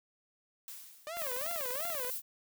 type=noise with exponential decay; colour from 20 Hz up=blue; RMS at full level=-44 dBFS; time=0.68-1.56 s; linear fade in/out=0 ms; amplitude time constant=190 ms
type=tone with vibrato; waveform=sawtooth; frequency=584 Hz; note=D5; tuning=10 cents flat; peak=-35 dBFS; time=1.07-2.1 s; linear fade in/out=0 ms; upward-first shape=sine; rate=2.8 Hz; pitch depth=300 cents each way
type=noise; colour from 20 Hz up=violet; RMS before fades=-38 dBFS; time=1.15-2.22 s; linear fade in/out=50 ms
type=click train; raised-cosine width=0.3 ms; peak=-28 dBFS; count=19; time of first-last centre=1.17-2.048 s; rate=20.5 Hz
effects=none